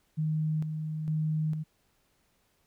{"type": "tone with tremolo", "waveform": "sine", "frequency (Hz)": 155.56, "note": "D#3", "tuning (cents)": 0, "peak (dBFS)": -26, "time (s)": [0.17, 1.64], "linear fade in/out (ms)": 20, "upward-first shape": "square", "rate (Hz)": 1.1, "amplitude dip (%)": 45, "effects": ["pink hiss -71 dBFS RMS until 2.66 s"]}